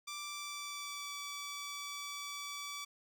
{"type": "tone with pitch glide", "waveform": "10% pulse", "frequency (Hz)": [1174.7, 1151.2], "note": ["D6", "D6"], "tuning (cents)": [0, -35], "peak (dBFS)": -33, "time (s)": [0.07, 2.85], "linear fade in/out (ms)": 10, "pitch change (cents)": -35, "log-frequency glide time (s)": [0.18, 1.14], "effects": []}